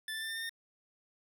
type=tone with pitch steps; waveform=25% pulse; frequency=1755 / 1769.2 / 1783.6 / 1798.1 / 1812.7 / 1827.4 Hz; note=A6 / A6 / A6 / A6 / A#6 / A#6; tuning=-5 / +9 / +23 / +37 / -49 / -35 cents; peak=-33 dBFS; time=0.08-0.494 s; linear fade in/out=2 ms; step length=69 ms; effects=none